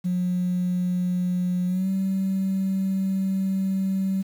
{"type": "tone with pitch glide", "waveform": "sine", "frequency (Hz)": [180, 191.81], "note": ["F#3", "G3"], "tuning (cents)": [-47, -37], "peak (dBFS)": -20, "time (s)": [0.04, 4.23], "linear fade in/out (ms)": 20, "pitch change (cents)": 110, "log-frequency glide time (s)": [1.67, 1.89], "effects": ["tanh soft clip ceiling -18 dBFS", "8-bit"]}